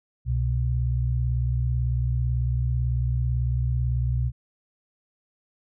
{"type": "tone pair together", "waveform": "sine", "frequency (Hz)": [65.41, 123.47], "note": ["C2", "B2"], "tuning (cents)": [0, 0], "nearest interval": "major seventh", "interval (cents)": 1100, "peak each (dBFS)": -24, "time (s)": [0.25, 4.32], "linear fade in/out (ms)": 50, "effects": []}